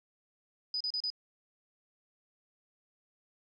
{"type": "tone bursts", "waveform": "sine", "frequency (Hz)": 4978, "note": "D#8", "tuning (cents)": 0, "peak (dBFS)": -31, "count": 4, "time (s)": [0.74, 1.102], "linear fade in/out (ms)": 2, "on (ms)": 65, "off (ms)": 34, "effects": []}